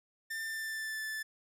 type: tone with pitch glide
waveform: 45% pulse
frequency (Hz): 1791 to 1752.1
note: A6 to A6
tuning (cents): +30 to -8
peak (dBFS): -36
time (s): 0.3-1.23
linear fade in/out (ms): 10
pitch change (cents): -38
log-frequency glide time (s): 0.43-1.02
effects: none